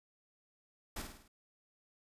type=noise with echo; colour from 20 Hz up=pink; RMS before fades=-41 dBFS; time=0.96-1.02 s; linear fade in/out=5 ms; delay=52 ms; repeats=5; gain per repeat=-5 dB; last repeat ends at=1.28 s; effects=resampled to 32000 Hz